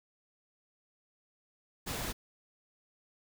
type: noise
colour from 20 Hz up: pink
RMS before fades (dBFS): -37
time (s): 1.86-2.13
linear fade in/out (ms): 20
effects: none